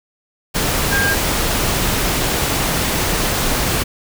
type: tone in noise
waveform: sine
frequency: 1607 Hz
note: G6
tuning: 43 cents sharp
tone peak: -16 dBFS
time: 0.91-1.15 s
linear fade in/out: 20 ms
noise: pink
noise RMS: -18 dBFS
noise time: 0.54-3.84 s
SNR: -1 dB
effects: none